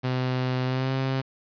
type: tone with pitch glide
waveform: sawtooth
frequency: 127.9 to 132.79 Hz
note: C3 to C3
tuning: -39 to +26 cents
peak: -20 dBFS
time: 0.03-1.22 s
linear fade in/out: 20 ms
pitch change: +65 cents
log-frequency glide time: 0.65-0.93 s
effects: resampled to 11025 Hz + 8-bit